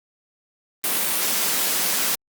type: high-pass noise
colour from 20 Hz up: white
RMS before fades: -22 dBFS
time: 0.84-2.15 s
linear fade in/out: 0 ms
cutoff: 150 Hz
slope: 96 dB/octave
effects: Opus 32 kbps